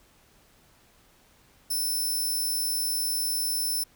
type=tone; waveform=5% pulse; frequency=5320 Hz; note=E8; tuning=15 cents sharp; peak=-20 dBFS; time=1.7-3.84 s; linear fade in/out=10 ms; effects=pink hiss -60 dBFS RMS until 3.95 s